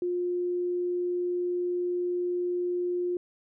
sine tone, 355 Hz, F4, 28 cents sharp, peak -26 dBFS, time 0.02-3.17 s, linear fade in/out 2 ms, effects none

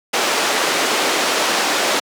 pink band-pass noise, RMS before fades -18 dBFS, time 0.13-2 s, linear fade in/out 10 ms, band 380 to 7000 Hz, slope 12 dB/octave, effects high-pass 200 Hz 12 dB/octave

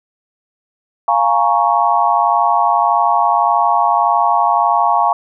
sine chord, Bb minor seventh, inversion second, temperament equal, 698.5 / 830.6 / 932.3 / 1108.7 Hz, F5 / Ab5 / Bb5 / Db6, 0 / 0 / 0 / 0 cents, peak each -16 dBFS, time 1.08-5.13 s, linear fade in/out 2 ms, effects none

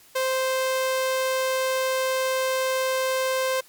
sawtooth tone, 522 Hz, C5, 4 cents flat, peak -18 dBFS, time 0.15-3.61 s, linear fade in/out 10 ms, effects white hiss -53 dBFS RMS until 3.68 s + MP3 96 kbps

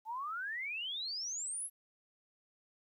sine exponential sweep, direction up, 854 to 11440 Hz, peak -37 dBFS, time 0.05-1.7 s, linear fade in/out 50 ms, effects 12-bit

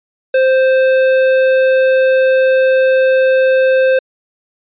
sine tone with tanh clipping, 523 Hz, C5, 1 cent flat, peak -10 dBFS, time 0.34-3.99 s, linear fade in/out 5 ms, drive 14 dB, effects resampled to 8000 Hz

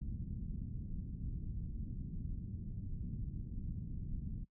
pink low-pass noise, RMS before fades -42 dBFS, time 0.01-4.45 s, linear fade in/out 10 ms, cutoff 210 Hz, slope 24 dB/octave, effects noise-tail reverb RT60 0.1 s tail -21 dB re dry

